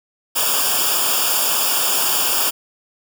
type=noise with comb filter; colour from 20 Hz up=white; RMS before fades=-18 dBFS; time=0.35-2.51 s; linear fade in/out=20 ms; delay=0.49 ms; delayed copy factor=-0.95; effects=none